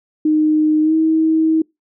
sine tone with pitch glide, 308 to 318.9 Hz, D#4 to D#4, -17 to +43 cents, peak -11 dBFS, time 0.25-1.62 s, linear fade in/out 5 ms, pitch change +60 cents, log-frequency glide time 0.82-0.94 s, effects noise-tail reverb RT60 0.2 s tail -26 dB re dry

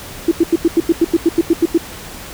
sine tone bursts, 334.3 Hz, E4, 24 cents sharp, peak -7 dBFS, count 13, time 0.28-1.778 s, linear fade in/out 5 ms, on 34 ms, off 88 ms, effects pink hiss -32 dBFS RMS until 2.33 s

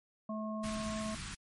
harmonic tone, 216.2 Hz, A3, 30 cents flat, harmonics 1 / 3 / 5, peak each -37 / -42 / -44 dBFS, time 0.29-1.15 s, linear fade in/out 5 ms
pink band-stop noise, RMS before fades -43 dBFS, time 0.63-1.35 s, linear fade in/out 10 ms, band 260 to 1100 Hz, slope 24 dB/octave
effects MP3 48 kbps

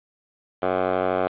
10% pulse tone with band-pass filter, 92.5 Hz, F#2, in tune, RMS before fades -23 dBFS, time 0.62-1.28 s, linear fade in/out 10 ms, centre 780 Hz, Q 2.3, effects resampled to 8000 Hz + 7-bit

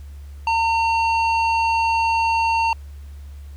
square tone with low-pass filter, 910 Hz, A#5, 42 cents flat, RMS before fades -19 dBFS, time 0.47-2.73 s, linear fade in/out 2 ms, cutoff 3300 Hz, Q 1.3, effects added 71 Hz sine -34 dBFS peak until 3.56 s + pink hiss -55 dBFS RMS until 3.56 s

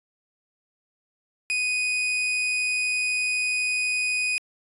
40% pulse tone, 2489 Hz, D#7, in tune, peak -22 dBFS, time 1.5-4.38 s, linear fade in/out 0 ms, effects resampled to 24000 Hz

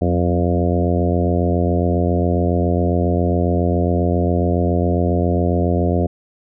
harmonic tone with a mistuned harmonic, 87.31 Hz, F2, in tune, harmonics 1 / 2 / 3 / 4 / 5 / 6 / 7 / 8, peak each -18 / -21 / -23 / -24 / -25 / -26 / -26 / -27 dBFS, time 0.01-6.07 s, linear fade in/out 10 ms, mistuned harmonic 2, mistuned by +43 cents, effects none

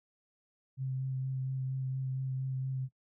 sine tone with vibrato, 131.7 Hz, C3, 12 cents sharp, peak -32 dBFS, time 0.77-2.89 s, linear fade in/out 50 ms, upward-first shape sine, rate 4.3 Hz, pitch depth 14 cents each way, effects noise-tail reverb RT60 0.1 s tail -18 dB re dry

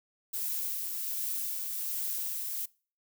violet noise with tremolo, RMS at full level -33 dBFS, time 0.33-2.66 s, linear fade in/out 10 ms, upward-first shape triangle, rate 1.3 Hz, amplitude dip 30%, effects noise-tail reverb RT60 0.4 s tail -24 dB re dry

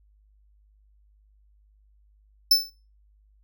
45% pulse tone with exponential decay, 5280 Hz, E8, 2 cents sharp, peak -12 dBFS, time 2.51-2.7 s, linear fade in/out 5 ms, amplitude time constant 41 ms, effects noise-tail reverb RT60 0.3 s tail -17 dB re dry + added 51 Hz sine -57 dBFS peak until 3.43 s

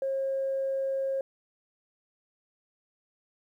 sine tone, 539 Hz, C#5, 49 cents flat, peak -26 dBFS, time 0.02-1.21 s, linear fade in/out 2 ms, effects tanh soft clip ceiling -22 dBFS + 11-bit

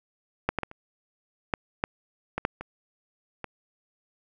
clicks, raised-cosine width 0.5 ms, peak -8 / -11 / -15 / -28 / -9 / -9 / -13 / -8 / -21 / -19 dBFS, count 10, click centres 0.49 / 0.587 / 0.633 / 0.714 / 1.538 / 1.839 / 2.38 / 2.451 / 2.61 / 3.443 s, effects none

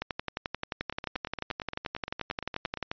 two click trains, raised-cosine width 0.3 ms, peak -15 / -19 dBFS, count 34 / 18, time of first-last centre 0.02-2.915 / 0.81-2.773 s, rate 11.4 / 8.66 Hz, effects resampled to 11025 Hz

